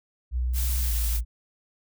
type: tone with pitch glide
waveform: sine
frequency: 61.74 to 56.62 Hz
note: B1 to A#1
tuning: 0 to -50 cents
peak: -23 dBFS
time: 0.31-1.25 s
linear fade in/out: 50 ms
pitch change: -150 cents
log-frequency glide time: 0.84-0.92 s
type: noise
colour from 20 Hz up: blue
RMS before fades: -32 dBFS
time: 0.53-1.21 s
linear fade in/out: 50 ms
effects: none